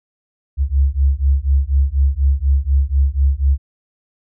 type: beating tone pair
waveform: sine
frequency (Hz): 66.9 / 71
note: C2 / C#2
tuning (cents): +39 / +42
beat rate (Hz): 4.1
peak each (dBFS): -15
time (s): 0.57-3.58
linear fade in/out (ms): 50
effects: none